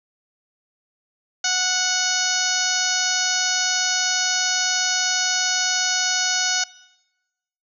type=harmonic tone; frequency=737 Hz; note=F#5; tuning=7 cents flat; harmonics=1 / 2 / 3 / 4 / 5 / 6 / 7 / 8 / 9; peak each=-30 / -25 / -31 / -29 / -30 / -28 / -27 / -26 / -27 dBFS; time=1.44-6.64 s; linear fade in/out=5 ms; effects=noise-tail reverb RT60 1.0 s tail -21 dB re dry